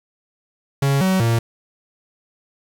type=tone with pitch steps; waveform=45% pulse; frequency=138.7 / 188.4 / 115.7 Hz; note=C#3 / F#3 / A#2; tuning=+1 / +32 / -13 cents; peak=-15 dBFS; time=0.82-1.39 s; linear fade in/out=5 ms; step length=190 ms; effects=7-bit